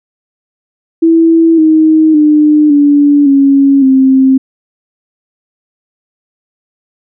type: tone with pitch steps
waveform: sine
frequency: 328.7 / 314.8 / 301.4 / 288.6 / 276.4 / 264.7 Hz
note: E4 / D#4 / D4 / D4 / C#4 / C4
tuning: -5 / +20 / +45 / -30 / -5 / +20 cents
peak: -3 dBFS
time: 1.02-4.38 s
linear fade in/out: 10 ms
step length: 560 ms
effects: none